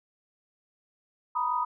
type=tone cluster; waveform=sine; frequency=941 / 988 / 1244 Hz; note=A#5 / B5 / D#6; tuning=+16 / 0 / -1 cents; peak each=-32 / -28 / -30 dBFS; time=1.35-1.65 s; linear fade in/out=10 ms; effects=none